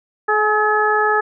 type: harmonic tone with a mistuned harmonic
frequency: 426.7 Hz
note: G#4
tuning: 47 cents sharp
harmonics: 1 / 2 / 3 / 4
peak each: -19 / -19 / -19 / -19 dBFS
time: 0.28-1.21 s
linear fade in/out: 10 ms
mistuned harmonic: 2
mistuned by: -20 cents
effects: none